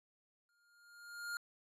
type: tone with exponential growth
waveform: square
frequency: 1412 Hz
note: F6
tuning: 19 cents sharp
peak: -38 dBFS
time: 0.49-1.37 s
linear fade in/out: 1 ms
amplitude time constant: 190 ms
effects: resampled to 32000 Hz